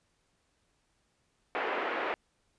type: band-pass noise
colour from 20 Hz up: pink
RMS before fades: -33 dBFS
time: 1.55-2.14 s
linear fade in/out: 0 ms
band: 370 to 2400 Hz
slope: 24 dB/octave
effects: pink hiss -74 dBFS RMS until 2.58 s + resampled to 22050 Hz